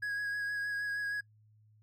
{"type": "tone with vibrato", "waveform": "triangle", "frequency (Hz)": 1657, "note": "G#6", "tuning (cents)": -4, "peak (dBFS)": -31, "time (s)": [0.02, 1.21], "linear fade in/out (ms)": 10, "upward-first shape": "sine", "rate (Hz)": 6.4, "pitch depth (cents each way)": 19, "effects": ["noise-tail reverb RT60 0.1 s tail -23 dB re dry", "added 107 Hz sine -61 dBFS peak until 1.82 s"]}